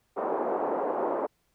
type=band-pass noise; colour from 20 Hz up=pink; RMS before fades=-29 dBFS; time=0.16-1.27 s; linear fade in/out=20 ms; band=340 to 960 Hz; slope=24 dB/octave; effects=pink hiss -72 dBFS RMS until 1.54 s